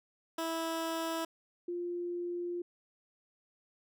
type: tone pair in turn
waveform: 15% pulse / sine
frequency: 327.4 / 349.9 Hz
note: E4 / F4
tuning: -12 / +3 cents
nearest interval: minor second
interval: 115 cents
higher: second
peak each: -27 / -34 dBFS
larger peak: first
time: 0.38-1.25 / 1.68-2.62 s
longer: second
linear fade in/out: 5 ms
effects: none